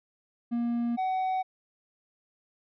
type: tone pair in turn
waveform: triangle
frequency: 236.6 / 751.2 Hz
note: A#3 / F#5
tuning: +26 / +26 cents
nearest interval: octave + minor sixth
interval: 2000 cents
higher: second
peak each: -24 dBFS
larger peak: neither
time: 0.51-0.97 / 0.97-1.43 s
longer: neither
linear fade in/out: 20 ms
effects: resampled to 11025 Hz